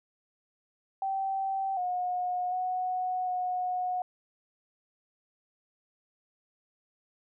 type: tone with pitch steps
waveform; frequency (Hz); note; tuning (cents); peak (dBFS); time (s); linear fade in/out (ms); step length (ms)
sine; 775 / 723 / 736 / 729; G5 / F#5 / F#5 / F#5; -20 / -40 / -9 / -26; -28; 1.02-4.02; 2; 750
effects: none